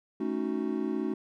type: chord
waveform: triangle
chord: D# half-diminished seventh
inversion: second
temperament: equal with one note detuned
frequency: 218.4 / 277.2 / 311.1 / 370 Hz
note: A3 / C#4 / D#4 / F#4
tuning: -13 / 0 / 0 / 0 cents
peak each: -32 dBFS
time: 0.2-1.14 s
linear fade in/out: 5 ms
effects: none